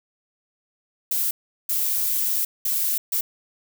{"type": "noise bursts at uneven times", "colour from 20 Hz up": "violet", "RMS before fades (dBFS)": -23, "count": 4, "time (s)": [[1.11, 1.31], [1.69, 2.45], [2.65, 2.98], [3.12, 3.21]], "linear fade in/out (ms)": 5, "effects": []}